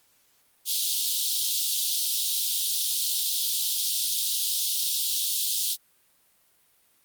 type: high-pass noise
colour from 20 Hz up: pink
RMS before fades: -26 dBFS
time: 0.65-5.77 s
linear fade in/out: 50 ms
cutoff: 3300 Hz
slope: 48 dB/octave
effects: white hiss -64 dBFS RMS until 7.04 s + Opus 48 kbps